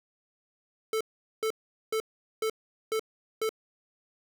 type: tone bursts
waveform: square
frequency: 440 Hz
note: A4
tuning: in tune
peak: -27 dBFS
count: 6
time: 0.93-3.492 s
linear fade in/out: 2 ms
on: 77 ms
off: 420 ms
effects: none